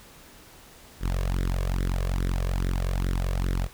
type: tone with flanger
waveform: sawtooth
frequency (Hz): 45.24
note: F#1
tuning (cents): -38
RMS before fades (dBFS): -26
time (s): 1-3.69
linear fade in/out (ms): 50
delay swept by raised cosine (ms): 0.53 to 1.83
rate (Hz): 2.4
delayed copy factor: +0.95
effects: pink hiss -50 dBFS RMS until 3.73 s